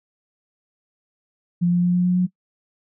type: tone with pitch steps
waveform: sine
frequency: 174.61 / 175.93 / 177.25 / 178.59 / 179.93 / 181.29 Hz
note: F3 / F3 / F3 / F3 / F#3 / F#3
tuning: 0 / +13 / +26 / +39 / -48 / -35 cents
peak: -15 dBFS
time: 1.61-2.27 s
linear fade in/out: 20 ms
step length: 110 ms
effects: noise-tail reverb RT60 0.1 s tail -21 dB re dry